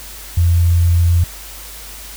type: tone with sample-and-hold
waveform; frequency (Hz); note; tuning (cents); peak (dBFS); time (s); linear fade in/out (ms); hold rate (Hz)
sine; 85.8; F2; -30; -9; 0.37-1.24; 5; 11025
effects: added 50 Hz sine -36 dBFS peak until 2.16 s + white hiss -34 dBFS RMS until 2.16 s